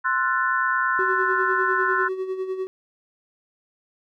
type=chord; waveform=sine; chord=F# half-diminished seventh; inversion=second; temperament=equal with one note detuned; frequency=1046.5 / 1350.9 / 1480 / 1760 Hz; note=C6 / E6 / F#6 / A6; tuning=0 / +42 / 0 / 0 cents; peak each=-24 / -27 / -23 / -28 dBFS; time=0.04-2.09 s; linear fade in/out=20 ms
type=tone with tremolo; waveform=triangle; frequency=376.6 Hz; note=F#4; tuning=31 cents sharp; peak=-21 dBFS; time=0.99-2.67 s; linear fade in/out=0 ms; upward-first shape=sine; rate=10 Hz; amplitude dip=60%
effects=none